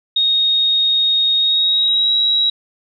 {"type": "tone with pitch glide", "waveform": "sine", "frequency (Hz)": [3729, 3861], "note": ["A#7", "B7"], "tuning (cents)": [0, -40], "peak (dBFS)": -12, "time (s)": [0.16, 2.5], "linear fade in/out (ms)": 5, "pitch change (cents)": 60, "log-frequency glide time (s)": [1.37, 2.12], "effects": []}